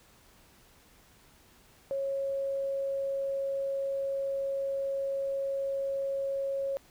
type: tone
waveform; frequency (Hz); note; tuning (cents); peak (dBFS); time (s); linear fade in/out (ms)
sine; 548; C#5; -20; -29; 1.91-6.77; 0
effects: pink hiss -60 dBFS RMS until 6.9 s